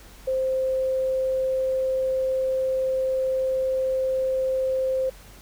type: tone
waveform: sine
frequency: 523.3 Hz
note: C5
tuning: in tune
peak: -21 dBFS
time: 0.27-5.1 s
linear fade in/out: 10 ms
effects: added 47 Hz sine -47 dBFS peak until 5.41 s + pink hiss -49 dBFS RMS until 5.41 s